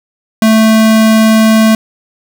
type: tone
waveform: square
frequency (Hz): 220.4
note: A3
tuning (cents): +3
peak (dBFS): -5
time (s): 0.42-1.75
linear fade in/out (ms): 2
effects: none